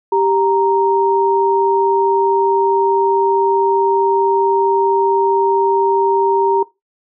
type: tone pair together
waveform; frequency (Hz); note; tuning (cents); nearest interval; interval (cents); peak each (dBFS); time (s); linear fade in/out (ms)
sine; 392 / 932.3; G4 / A#5; 0 / 0; octave + minor third; 1500; -14; 0.12-6.63; 5
effects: noise-tail reverb RT60 0.2 s tail -19 dB re dry